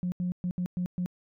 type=tone bursts at uneven times; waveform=sine; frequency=179 Hz; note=F3; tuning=43 cents sharp; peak=-26 dBFS; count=6; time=0.03-0.12 / 0.2-0.32 / 0.44-0.51 / 0.58-0.66 / 0.77-0.86 / 0.98-1.06 s; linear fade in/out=0 ms; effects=tanh soft clip ceiling -23 dBFS